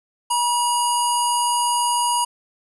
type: tone with low-pass filter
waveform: square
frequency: 961 Hz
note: B5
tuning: 48 cents flat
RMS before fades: -20 dBFS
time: 0.3-2.25 s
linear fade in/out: 10 ms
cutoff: 10000 Hz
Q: 7.6
effects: none